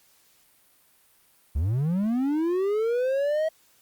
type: linear sweep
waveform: triangle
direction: up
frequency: 63.4 to 644 Hz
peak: -20 dBFS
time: 1.55-3.49 s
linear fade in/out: 10 ms
effects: white hiss -61 dBFS RMS until 3.81 s + Opus 48 kbps